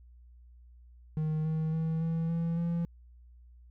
triangle tone with pitch steps, 155.56 / 158.28 / 161.05 / 163.86 / 166.73 / 169.64 Hz, D#3 / D#3 / E3 / E3 / E3 / E3, 0 / +30 / -40 / -10 / +20 / +50 cents, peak -26 dBFS, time 1.17-2.85 s, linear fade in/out 0 ms, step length 280 ms, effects added 60 Hz sine -52 dBFS peak until 3.7 s

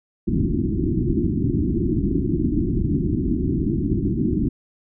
white low-pass noise, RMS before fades -21 dBFS, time 0.27-4.49 s, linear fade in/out 10 ms, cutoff 360 Hz, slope 96 dB/octave, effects none

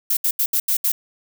violet noise bursts at uneven times, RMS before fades -19 dBFS, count 6, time 0.1-0.17 / 0.24-0.31 / 0.39-0.46 / 0.53-0.6 / 0.68-0.77 / 0.84-0.92 s, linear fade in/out 5 ms, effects none

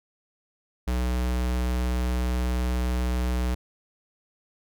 square tone, 61.74 Hz, B1, in tune, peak -24 dBFS, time 0.87-3.55 s, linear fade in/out 10 ms, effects none

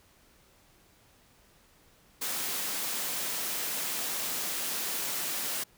white high-pass noise, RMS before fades -33 dBFS, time 2.21-5.64 s, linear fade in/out 10 ms, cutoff 150 Hz, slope 24 dB/octave, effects pink hiss -62 dBFS RMS until 5.77 s

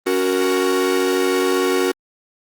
45% pulse chord, F# major, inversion second, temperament equal, 277.2 / 370 / 466.2 Hz, C#4 / F#4 / A#4, 0 / 0 / 0 cents, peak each -23 / -18 / -22 dBFS, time 0.06-1.92 s, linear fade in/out 10 ms, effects Opus 24 kbps

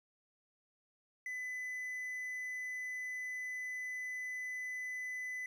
triangle tone, 2005 Hz, B6, 26 cents sharp, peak -37 dBFS, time 1.26-5.46 s, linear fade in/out 2 ms, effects 11-bit

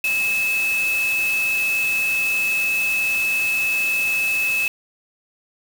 sine tone in noise, 2598 Hz, E7, 26 cents flat, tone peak -18 dBFS, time 0.04-4.68 s, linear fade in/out 2 ms, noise white, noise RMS -31 dBFS, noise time 0.04-4.68 s, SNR +10 dB, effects none

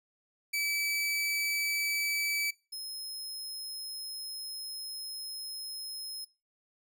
sawtooth tone pair in turn, 2302 / 5148 Hz, D7 / E8, -35 / -42 cents, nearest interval octave + major second, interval 1393 cents, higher second, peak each -26 / -35 dBFS, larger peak first, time 0.53-2.51 / 2.72-6.25 s, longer second, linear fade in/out 10 ms, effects noise-tail reverb RT60 0.3 s tail -22 dB re dry

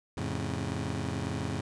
20% pulse chord, F augmented, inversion none, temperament just, 87.31 / 109.13 / 136.42 Hz, F2 / A2 / C#3, 0 / -14 / -27 cents, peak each -31 dBFS, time 0.17-1.61 s, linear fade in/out 5 ms, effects resampled to 22050 Hz

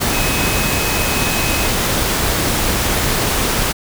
sine tone in noise, 2542 Hz, D#7, 36 cents sharp, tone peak -24 dBFS, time 0.11-1.69 s, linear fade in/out 20 ms, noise pink, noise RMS -17 dBFS, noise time 0-3.73 s, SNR -10 dB, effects none

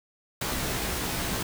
pink noise with comb filter, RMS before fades -30 dBFS, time 0.41-1.43 s, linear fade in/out 5 ms, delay 16 ms, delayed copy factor +0.6, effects none

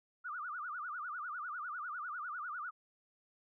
sine tone with vibrato, 1318.5 Hz, E6, in tune, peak -39 dBFS, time 0.24-2.71 s, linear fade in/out 20 ms, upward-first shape sine, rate 10 Hz, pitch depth 210 cents each way, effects none

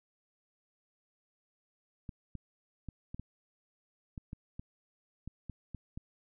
clicks, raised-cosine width 5 ms, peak -29 dBFS, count 12, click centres 2.092 / 2.353 / 2.887 / 3.145 / 3.196 / 4.178 / 4.331 / 4.595 / 5.276 / 5.497 / 5.747 / 5.975 s, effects none

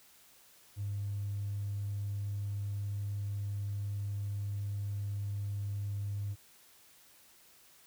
triangle tone, 101.3 Hz, G#2, 43 cents flat, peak -30 dBFS, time 0.76-6.36 s, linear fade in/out 50 ms, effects tanh soft clip ceiling -31 dBFS + white hiss -61 dBFS RMS until 7.86 s

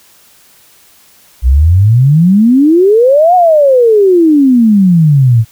sine exponential two-way sweep, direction up then down, 59 to 740 to 108.1 Hz, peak -3 dBFS, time 1.42-5.45 s, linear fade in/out 50 ms, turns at 3.35 s, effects white hiss -44 dBFS RMS until 5.51 s

